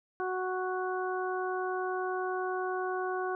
harmonic tone, 370 Hz, F#4, in tune, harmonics 1 / 2 / 3 / 4, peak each -33 / -36 / -38 / -39 dBFS, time 0.2-3.35 s, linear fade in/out 0 ms, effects none

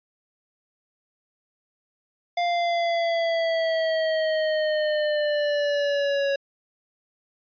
square linear sweep, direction down, 700 to 554.4 Hz, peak -22 dBFS, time 2.37-6.36 s, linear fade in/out 5 ms, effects resampled to 11025 Hz

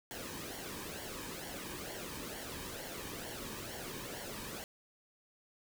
pink noise with flanger, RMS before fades -44 dBFS, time 0.11-4.64 s, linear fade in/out 0 ms, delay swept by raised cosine 0.79 to 1.49 ms, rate 2.2 Hz, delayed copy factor -0.6, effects none

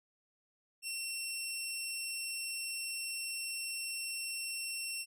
15% pulse tone, 2715 Hz, F7, 50 cents flat, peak -30 dBFS, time 0.82-5.06 s, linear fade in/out 50 ms, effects none

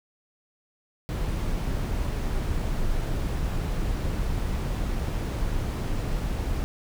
brown noise, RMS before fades -27 dBFS, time 1.09-6.64 s, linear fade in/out 0 ms, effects none

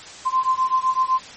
sine beating tone pair, 1035 / 1042.9 Hz, C6 / C6, -19 / -6 cents, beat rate 7.9 Hz, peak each -20 dBFS, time 0.25-1.19 s, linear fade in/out 20 ms, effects white hiss -39 dBFS RMS until 1.36 s + MP3 32 kbps

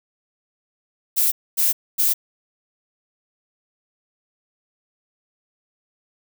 violet noise bursts, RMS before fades -18 dBFS, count 3, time 1.16-2.14 s, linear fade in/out 20 ms, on 160 ms, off 250 ms, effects none

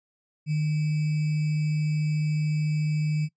sine tone with sample-and-hold, 152.3 Hz, D#3, 37 cents flat, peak -22 dBFS, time 0.46-3.29 s, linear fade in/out 50 ms, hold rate 2450 Hz, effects noise-tail reverb RT60 0.1 s tail -22 dB re dry + resampled to 16000 Hz

